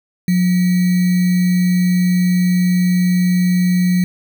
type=tone with sample-and-hold; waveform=sine; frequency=180 Hz; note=F#3; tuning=47 cents flat; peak=-11 dBFS; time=0.28-4.04 s; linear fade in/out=2 ms; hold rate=2100 Hz; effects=none